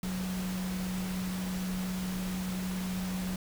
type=tone in noise; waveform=sine; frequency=185 Hz; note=F#3; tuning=in tune; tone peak=-32 dBFS; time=0.03-3.36 s; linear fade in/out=2 ms; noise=pink; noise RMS=-41 dBFS; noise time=0.03-3.36 s; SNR=+6 dB; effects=none